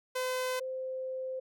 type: tone pair in turn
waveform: sawtooth / sine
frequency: 510 / 519.8 Hz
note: C5 / C5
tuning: -44 / -11 cents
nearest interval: unison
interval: 33 cents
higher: second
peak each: -27 / -34 dBFS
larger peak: first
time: 0.15-0.6 / 0.6-1.4 s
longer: second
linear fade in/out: 10 ms
effects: none